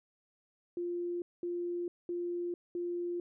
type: tone bursts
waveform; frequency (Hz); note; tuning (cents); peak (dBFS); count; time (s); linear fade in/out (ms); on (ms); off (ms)
sine; 349.2; F4; 0; -33; 4; 0.77-3.2; 2; 450; 210
effects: none